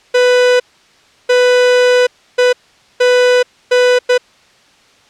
45% pulse tone bursts at uneven times, 496.3 Hz, B4, 8 cents sharp, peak -7 dBFS, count 6, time 0.14-0.6 / 1.29-2.07 / 2.38-2.53 / 3-3.43 / 3.71-3.99 / 4.09-4.18 s, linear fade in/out 10 ms, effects white hiss -48 dBFS RMS until 5.09 s + low-pass 5000 Hz 12 dB/octave

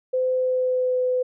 sine tone with pitch glide, 512 to 504.7 Hz, C5 to B4, -38 to +38 cents, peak -19 dBFS, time 0.13-1.23 s, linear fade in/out 10 ms, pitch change -24 cents, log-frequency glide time 0.33-1 s, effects none

